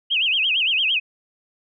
sine tone with vibrato, 2852 Hz, F7, 36 cents sharp, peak -17 dBFS, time 0.1-1 s, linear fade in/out 20 ms, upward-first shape sine, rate 8.8 Hz, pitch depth 230 cents each way, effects none

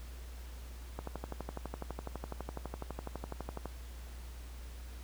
click train, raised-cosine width 1 ms, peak -25 dBFS, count 33, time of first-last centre 0.99-3.657 s, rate 12 Hz, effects added 60 Hz sine -44 dBFS peak until 5.03 s + pink hiss -56 dBFS RMS until 5.03 s

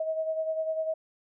sine beating tone pair, 636 / 646 Hz, D#5 / E5, +38 / -35 cents, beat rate 10 Hz, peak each -28 / -36 dBFS, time 0-0.94 s, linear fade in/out 5 ms, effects none

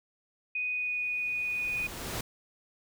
sine tone with pitch glide, 2489 to 2473 Hz, D#7 to D#7, 0 to -11 cents, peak -29 dBFS, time 0.55-1.87 s, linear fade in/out 5 ms, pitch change -11 cents, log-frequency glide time 0.7-0.98 s
pink noise with exponential growth, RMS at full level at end -34 dBFS, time 0.6-2.21 s, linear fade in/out 5 ms, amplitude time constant 350 ms
effects none

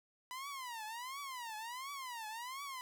sawtooth tone with vibrato, 987.8 Hz, B5, in tune, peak -39 dBFS, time 0.31-2.81 s, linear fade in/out 0 ms, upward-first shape triangle, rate 1.4 Hz, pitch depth 270 cents each way, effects none

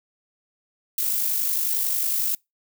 violet noise with amplitude modulation, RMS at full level -22 dBFS, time 0.98-2.35 s, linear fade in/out 2 ms, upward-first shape sine, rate 51 Hz, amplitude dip 40%, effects noise-tail reverb RT60 0.2 s tail -26 dB re dry

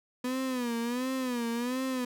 35% pulse tone with vibrato, 246.9 Hz, B3, in tune, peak -28 dBFS, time 0.24-2.05 s, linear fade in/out 5 ms, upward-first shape sine, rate 1.4 Hz, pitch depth 110 cents each way, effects none

